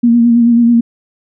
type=tone with vibrato; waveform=sine; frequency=235.4 Hz; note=A#3; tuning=17 cents sharp; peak=-5 dBFS; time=0.03-0.81 s; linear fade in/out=10 ms; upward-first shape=sine; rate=9.2 Hz; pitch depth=33 cents each way; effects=none